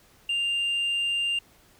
sine tone, 2794 Hz, F7, in tune, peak -21 dBFS, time 0.29-1.39 s, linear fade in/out 5 ms, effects tanh soft clip ceiling -23 dBFS + pink hiss -58 dBFS RMS until 1.79 s

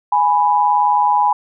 sine tone pair together, 830.6 / 989.2 Hz, G#5 / B5, 0 / +3 cents, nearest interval minor third, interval 303 cents, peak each -14 dBFS, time 0.12-1.33 s, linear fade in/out 5 ms, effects none

